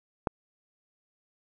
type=click; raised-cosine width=1 ms; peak=-12 dBFS; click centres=0.272 s; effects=none